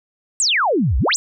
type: exponential two-way sweep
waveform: sine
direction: down then up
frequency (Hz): 8372 to 54 to 8372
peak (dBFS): -14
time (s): 0.4-1.16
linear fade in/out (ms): 0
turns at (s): 0.98
effects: none